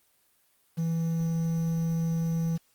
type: tone with quantisation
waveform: triangle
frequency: 164.81 Hz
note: E3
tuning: in tune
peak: -23 dBFS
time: 0.77-2.58 s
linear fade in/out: 20 ms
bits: 8
effects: white hiss -67 dBFS RMS until 2.74 s + Opus 24 kbps